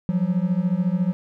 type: beating tone pair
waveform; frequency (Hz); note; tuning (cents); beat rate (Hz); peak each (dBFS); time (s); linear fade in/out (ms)
triangle; 173.4 / 187.4; F3 / F#3; -12 / +22; 14; -20; 0.09-1.13; 0
effects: none